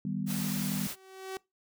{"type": "chord", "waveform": "sine", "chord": "Eb augmented", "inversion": "none", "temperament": "equal", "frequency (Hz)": [155.56, 196, 246.9], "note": ["Eb3", "G3", "B3"], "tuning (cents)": [0, 0, 0], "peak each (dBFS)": [-36, -33, -37], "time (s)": [0.05, 0.87], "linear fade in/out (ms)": 2}
{"type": "noise", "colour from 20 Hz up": "white", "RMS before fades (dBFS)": -38, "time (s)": [0.26, 0.96], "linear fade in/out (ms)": 50}
{"type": "tone with exponential growth", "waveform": "sawtooth", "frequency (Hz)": 380.7, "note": "F#4", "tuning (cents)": 49, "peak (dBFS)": -30, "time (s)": [0.68, 1.37], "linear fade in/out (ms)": 1, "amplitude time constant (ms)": 150}
{"effects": ["noise-tail reverb RT60 0.2 s tail -22 dB re dry"]}